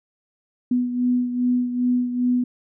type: beating tone pair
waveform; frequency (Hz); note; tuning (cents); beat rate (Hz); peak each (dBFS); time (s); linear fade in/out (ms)
sine; 246.8 / 249.3; B3 / B3; -1 / +16; 2.5; -19 / -26; 0.71-2.44; 5
effects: none